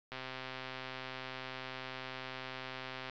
click train, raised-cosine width 0.3 ms, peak -26 dBFS, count 388, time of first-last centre 0.12-3.097 s, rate 130 Hz, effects resampled to 16000 Hz

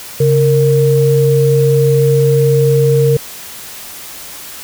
sine tone pair together, 138.3 / 462.2 Hz, C#3 / A#4, -4 / -15 cents, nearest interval octave + major sixth, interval 2089 cents, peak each -10 dBFS, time 0.2-3.17 s, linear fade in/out 5 ms, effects white hiss -30 dBFS RMS until 4.63 s

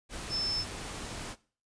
sine tone in noise, 5274 Hz, E8, in tune, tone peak -30 dBFS, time 0.29-0.65 s, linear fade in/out 50 ms, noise pink, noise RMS -40 dBFS, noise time 0.09-1.36 s, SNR +7 dB, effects noise-tail reverb RT60 0.4 s tail -19 dB re dry + resampled to 22050 Hz

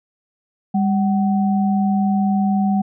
sine tone pair together, 199.86 / 754 Hz, G3 / F#5, +34 / +32 cents, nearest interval octave + major seventh, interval 2298 cents, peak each -15 / -23 dBFS, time 0.74-2.82 s, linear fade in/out 10 ms, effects none

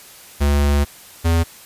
square tone pair in turn, 71.7 / 83.14 Hz, D2 / E2, -41 / +15 cents, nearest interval minor third, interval 256 cents, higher second, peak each -14 dBFS, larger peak neither, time 0.4-0.85 / 1.24-1.44 s, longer first, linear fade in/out 20 ms, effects white hiss -42 dBFS RMS until 1.65 s + resampled to 32000 Hz

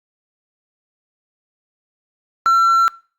sine tone with hard clipping, 1352 Hz, E6, 43 cents sharp, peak -11 dBFS, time 2.46-2.88 s, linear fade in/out 0 ms, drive 2 dB, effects noise-tail reverb RT60 0.4 s tail -23 dB re dry + Opus 48 kbps

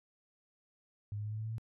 sine tone with pitch steps, 103.4 / 104.9 / 106.43 / 107.98 / 109.55 / 111.14 / 112.76 Hz, G#2 / G#2 / G#2 / A2 / A2 / A2 / A2, -7 / +18 / +43 / -32 / -7 / +18 / +43 cents, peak -36 dBFS, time 1.12-1.582 s, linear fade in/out 0 ms, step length 66 ms, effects none

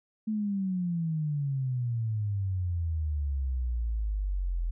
sine exponential sweep, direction down, 220 to 41.2 Hz, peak -27 dBFS, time 0.27-4.71 s, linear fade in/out 10 ms, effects none

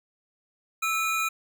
square tone pair together, 1312 / 2444 Hz, E6 / D#7, -9 / -32 cents, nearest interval major seventh, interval 1077 cents, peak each -28 dBFS, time 0.82-1.29 s, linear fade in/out 10 ms, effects none

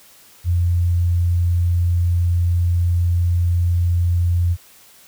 sine tone, 87 Hz, F2, 6 cents flat, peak -14 dBFS, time 0.44-4.57 s, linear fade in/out 50 ms, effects white hiss -48 dBFS RMS until 5.07 s

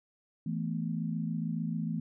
sine chord, E suspended fourth, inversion none, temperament equal, 164.81 / 220 / 246.9 Hz, E3 / A3 / B3, 0 / 0 / 0 cents, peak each -33 / -35 / -39 dBFS, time 0.46-2 s, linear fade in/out 5 ms, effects none

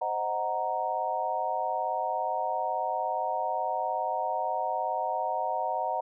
sine chord, C half-diminished seventh, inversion none, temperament equal, 523.3 / 622.3 / 740 / 932.3 Hz, C5 / Eb5 / Gb5 / Bb5, 0 / 0 / 0 / 0 cents, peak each -37 / -34 / -31 / -31 dBFS, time 0.01-6.01 s, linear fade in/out 10 ms, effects none

